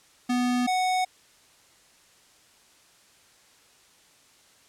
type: tone pair in turn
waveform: square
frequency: 246.9 / 739.9 Hz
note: B3 / F#5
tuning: 0 / 0 cents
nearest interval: octave + perfect fifth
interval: 1900 cents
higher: second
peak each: -23 dBFS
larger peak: neither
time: 0.29-0.67 / 0.67-1.05 s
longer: neither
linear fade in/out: 10 ms
effects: white hiss -58 dBFS RMS until 4.68 s + low-pass 9000 Hz 12 dB/octave